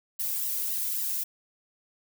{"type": "noise with flanger", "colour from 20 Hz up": "violet", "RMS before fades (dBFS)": -30, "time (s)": [0.19, 1.24], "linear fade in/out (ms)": 10, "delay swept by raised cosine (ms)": [1, 1.96], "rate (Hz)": 3.7, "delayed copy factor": 0.95, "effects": []}